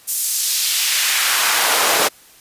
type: noise with high-pass filter sweep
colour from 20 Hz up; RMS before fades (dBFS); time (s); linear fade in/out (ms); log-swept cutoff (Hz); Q
pink; -17; 0.07-2.09; 20; 9100 to 450; 0.98
effects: white hiss -47 dBFS RMS until 2.4 s + resampled to 32000 Hz